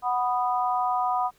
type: chord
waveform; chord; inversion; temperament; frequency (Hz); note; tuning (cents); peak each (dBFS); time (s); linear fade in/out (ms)
sine; B major; second; equal with one note detuned; 740 / 987.8 / 1237.3; F#5 / B5 / D#6; 0 / 0 / -10; -25 / -27 / -29; 0.02-1.31; 50
effects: pink hiss -62 dBFS RMS until 1.38 s